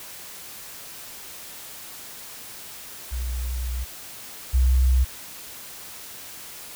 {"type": "tone pair in turn", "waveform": "sine", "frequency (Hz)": [61.74, 63.81], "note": ["B1", "C2"], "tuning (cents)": [0, -43], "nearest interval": "minor second", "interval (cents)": 57, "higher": "second", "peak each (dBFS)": [-25, -15], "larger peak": "second", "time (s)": [[3.11, 3.85], [4.53, 5.05]], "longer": "first", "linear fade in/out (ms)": 20, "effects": ["white hiss -40 dBFS RMS until 6.75 s"]}